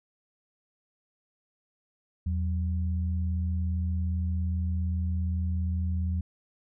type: tone pair together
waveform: sine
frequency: 82.41 / 185 Hz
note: E2 / F#3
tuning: 0 / 0 cents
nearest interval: octave + major second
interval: 1400 cents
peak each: -26 / -35 dBFS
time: 2.26-6.21 s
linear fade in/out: 5 ms
effects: none